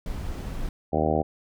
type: noise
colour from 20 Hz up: brown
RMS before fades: -31 dBFS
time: 0.06-0.69 s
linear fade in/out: 2 ms
type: harmonic tone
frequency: 77.78 Hz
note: D#2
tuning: in tune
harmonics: 1 / 2 / 3 / 4 / 5 / 6 / 7 / 8 / 9 / 10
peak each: -30 / -30 / -30 / -30 / -30 / -30 / -30 / -30 / -30 / -30 dBFS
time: 0.92-1.23 s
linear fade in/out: 20 ms
effects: none